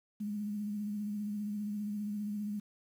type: tone with vibrato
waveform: sine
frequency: 207.7 Hz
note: G#3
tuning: in tune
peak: -34 dBFS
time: 0.2-2.6 s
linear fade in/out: 10 ms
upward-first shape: sine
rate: 15 Hz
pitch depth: 36 cents each way
effects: 10-bit